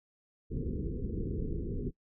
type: low-pass noise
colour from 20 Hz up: pink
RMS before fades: -35 dBFS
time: 0.5-1.91 s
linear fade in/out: 20 ms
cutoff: 470 Hz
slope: 96 dB/octave
effects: noise-tail reverb RT60 0.1 s tail -19 dB re dry